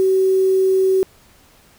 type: tone with quantisation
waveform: sine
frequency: 380 Hz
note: F#4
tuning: 46 cents sharp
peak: -12 dBFS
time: 0-1.03 s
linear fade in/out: 0 ms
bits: 6
effects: pink hiss -51 dBFS RMS until 1.78 s